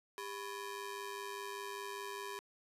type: ring-modulated tone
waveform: sawtooth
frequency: 697 Hz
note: F5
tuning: 4 cents flat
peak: -35 dBFS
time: 0.18-2.39 s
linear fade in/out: 0 ms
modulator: 296 Hz
effects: resampled to 32000 Hz